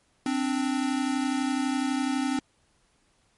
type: tone pair together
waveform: square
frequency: 261.6 / 293.6 Hz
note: C4 / D4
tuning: 0 / 0 cents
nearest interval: major second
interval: 200 cents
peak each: -27 / -30 dBFS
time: 0.26-2.39 s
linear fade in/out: 2 ms
effects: pink hiss -67 dBFS RMS until 3.37 s + MP3 48 kbps